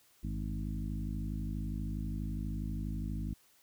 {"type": "harmonic tone with a mistuned harmonic", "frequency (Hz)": 52.3, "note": "G#1", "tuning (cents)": 13, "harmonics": [1, 2, 3, 4, 5, 6], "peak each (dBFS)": [-37, -42, -42, -42, -46, -49], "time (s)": [0.23, 3.34], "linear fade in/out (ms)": 10, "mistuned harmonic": 2, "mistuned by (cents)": -77, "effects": ["white hiss -66 dBFS RMS until 3.62 s"]}